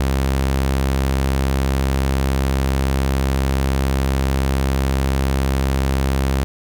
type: tone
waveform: sawtooth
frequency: 67.1 Hz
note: C2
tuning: 44 cents sharp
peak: -12 dBFS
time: 0-6.44 s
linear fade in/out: 0 ms
effects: none